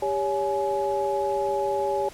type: tone cluster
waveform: sine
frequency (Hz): 397.2 / 562 / 843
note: G4 / C#5 / G#5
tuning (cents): +23 / +24 / +26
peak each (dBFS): -27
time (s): 0.02-2.09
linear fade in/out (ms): 5
effects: pink hiss -46 dBFS RMS until 2.13 s + low-pass 12000 Hz 12 dB/octave